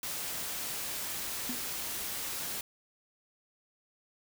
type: noise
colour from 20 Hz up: white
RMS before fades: -37 dBFS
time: 0.03-2.61 s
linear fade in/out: 2 ms
type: tone with exponential decay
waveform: triangle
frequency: 246.6 Hz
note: B3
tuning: 2 cents flat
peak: -29 dBFS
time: 1.49-1.63 s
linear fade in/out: 5 ms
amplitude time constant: 30 ms
effects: none